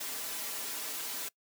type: noise with comb filter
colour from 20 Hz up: white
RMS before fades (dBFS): -38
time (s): 0-1.29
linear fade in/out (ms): 10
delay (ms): 5.5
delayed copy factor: -0.9
effects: noise-tail reverb RT60 0.1 s tail -23 dB re dry + high-pass 200 Hz 12 dB/octave